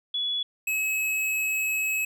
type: tone pair in turn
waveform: sine / square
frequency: 3400 / 2571 Hz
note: G#7 / E7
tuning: +40 / -44 cents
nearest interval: perfect fourth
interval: 484 cents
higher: first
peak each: -25 dBFS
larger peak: neither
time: 0.14-0.43 / 0.67-2.05 s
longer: second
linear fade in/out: 5 ms
effects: none